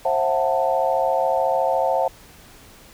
sine chord, F# half-diminished seventh, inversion second, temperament just, 532.8 / 666 / 740 / 888 Hz, C5 / E5 / F#5 / A5, +31 / +18 / 0 / +16 cents, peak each -22 / -23 / -23 / -24 dBFS, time 0.05-2.08 s, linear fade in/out 5 ms, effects pink hiss -47 dBFS RMS until 2.93 s

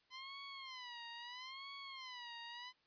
10% pulse tone with vibrato, 1020 Hz, C6, 44 cents flat, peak -39 dBFS, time 0.1-2.73 s, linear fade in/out 50 ms, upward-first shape sine, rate 0.76 Hz, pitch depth 150 cents each way, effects white hiss -75 dBFS RMS until 2.86 s + resampled to 11025 Hz

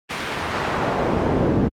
brown noise with band-pass filter sweep, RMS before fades -21 dBFS, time 0.09-1.69 s, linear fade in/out 20 ms, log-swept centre 3100 to 270 Hz, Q 0.74, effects high-pass 60 Hz 12 dB/octave + Opus 32 kbps

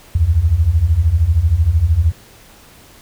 sine beating tone pair, 73.42 / 86.42 Hz, D2 / F2, 0 / -18 cents, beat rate 13 Hz, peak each -15 / -12 dBFS, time 0.15-2.12 s, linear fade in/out 5 ms, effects pink hiss -44 dBFS RMS until 3.01 s

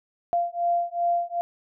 sine beating tone pair, 691 / 693.6 Hz, F5 / F5, -19 / -12 cents, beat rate 2.6 Hz, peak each -25 dBFS, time 0.33-1.41 s, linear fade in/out 0 ms, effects none

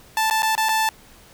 sawtooth tone with dropouts, 880 Hz, A5, in tune, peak -14 dBFS, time 0.17-0.89 s, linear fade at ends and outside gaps 1 ms, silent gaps 0.3-0.309 / 0.422-0.43 / 0.552-0.578 / 0.687-0.691 s, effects pink hiss -49 dBFS RMS until 1.33 s

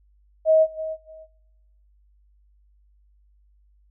sine tone with echo, 634 Hz, D#5, 32 cents sharp, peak -13 dBFS, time 0.45-0.67 s, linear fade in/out 50 ms, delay 300 ms, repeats 2, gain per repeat -14 dB, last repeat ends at 1.27 s, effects noise-tail reverb RT60 0.9 s tail -18 dB re dry + added 50 Hz sine -56 dBFS peak until 3.9 s

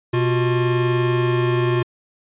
square tone pair together, 125.2 / 355 Hz, B2 / F4, +24 / +28 cents, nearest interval octave + tritone, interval 1804 cents, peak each -20 dBFS, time 0.13-1.83 s, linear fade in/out 10 ms, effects resampled to 8000 Hz

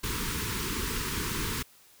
pink band-stop noise, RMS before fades -32 dBFS, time 0.03-1.63 s, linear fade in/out 10 ms, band 480 to 910 Hz, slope 96 dB/octave, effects white hiss -58 dBFS RMS until 2 s

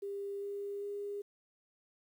sine tone with pitch steps, 400 / 403.2 / 406.5 Hz, G4 / G4 / G#4, +35 / +49 / -37 cents, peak -37 dBFS, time 0.02-1.22 s, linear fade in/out 10 ms, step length 400 ms, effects 11-bit

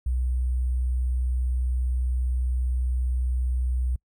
sine tone with sample-and-hold, 62.5 Hz, B1, 21 cents sharp, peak -22 dBFS, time 0.06-3.96 s, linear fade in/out 5 ms, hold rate 8820 Hz, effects noise-tail reverb RT60 0.1 s tail -26 dB re dry

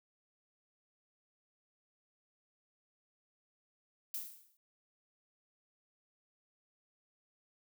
violet noise with exponential decay, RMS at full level -37 dBFS, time 4.14-4.57 s, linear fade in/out 2 ms, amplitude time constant 93 ms, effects none

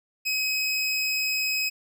25% pulse tone, 2539 Hz, D#7, 34 cents sharp, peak -20 dBFS, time 0.25-1.7 s, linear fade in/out 20 ms, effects none

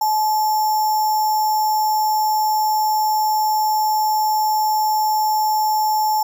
sine tone with sample-and-hold, 860 Hz, A5, 40 cents flat, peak -15 dBFS, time 0.01-6.23 s, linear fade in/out 5 ms, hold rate 6300 Hz, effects none

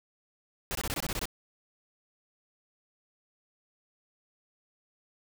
pink noise bursts, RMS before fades -33 dBFS, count 9, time 0.71-1.255 s, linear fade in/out 0 ms, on 41 ms, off 22 ms, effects none

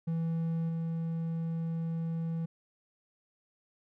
triangle tone with level steps, 164.6 Hz, E3, 2 cents flat, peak -27 / -29 dBFS, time 0.07-2.46 s, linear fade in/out 10 ms, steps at 0.69 s, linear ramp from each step 2 ms, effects none

